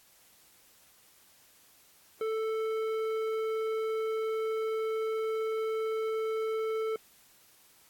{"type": "tone with tanh clipping", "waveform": "sine", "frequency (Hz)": 441.1, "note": "A4", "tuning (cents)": 4, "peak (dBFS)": -31, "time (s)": [2.21, 6.96], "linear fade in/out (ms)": 2, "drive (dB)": 12, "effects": ["white hiss -61 dBFS RMS until 7.89 s", "AAC 64 kbps"]}